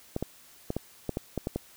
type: clicks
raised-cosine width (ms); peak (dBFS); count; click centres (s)
2; -16; 9; 0.164 / 0.226 / 0.704 / 0.766 / 1.093 / 1.171 / 1.377 / 1.471 / 1.56
effects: white hiss -55 dBFS RMS until 1.76 s

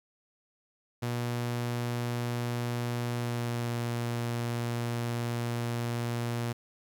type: tone with pitch glide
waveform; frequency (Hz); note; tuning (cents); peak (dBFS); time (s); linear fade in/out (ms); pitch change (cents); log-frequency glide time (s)
sawtooth; 120 to 118.62; B2 to A#2; -49 to +31; -26; 1.02-6.53; 10; -20; 3.08-3.75
effects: 10-bit

